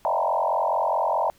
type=tone with frequency modulation; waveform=sine; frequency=784 Hz; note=G5; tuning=in tune; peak=-20 dBFS; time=0.05-1.3 s; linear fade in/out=0 ms; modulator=44.7 Hz; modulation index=4.5; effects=pink hiss -58 dBFS RMS until 1.38 s